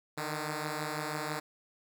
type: beating tone pair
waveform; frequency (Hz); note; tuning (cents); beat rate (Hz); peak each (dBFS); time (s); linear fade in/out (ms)
5% pulse; 150.9 / 157; D3 / D#3; +47 / +16; 6.1; -24 / -28; 0.17-1.4; 10
effects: none